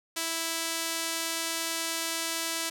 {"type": "tone with band-pass filter", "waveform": "sawtooth", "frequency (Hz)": 329.3, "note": "E4", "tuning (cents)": -2, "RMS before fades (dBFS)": -32, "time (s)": [0.16, 2.7], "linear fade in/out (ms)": 10, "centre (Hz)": 8000, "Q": 0.52, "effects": []}